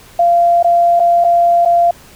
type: tone with dropouts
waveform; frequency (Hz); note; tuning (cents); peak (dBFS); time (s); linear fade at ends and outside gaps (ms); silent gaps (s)
sine; 690; F5; -21; -7; 0.19-1.91; 5; 0.628-0.644 / 0.996-1 / 1.242-1.246 / 1.651-1.657
effects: pink hiss -41 dBFS RMS until 2.15 s